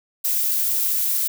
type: noise with amplitude modulation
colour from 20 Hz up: violet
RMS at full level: -19 dBFS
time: 0.24-1.28 s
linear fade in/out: 10 ms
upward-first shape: sine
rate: 288 Hz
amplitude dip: 50%
effects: none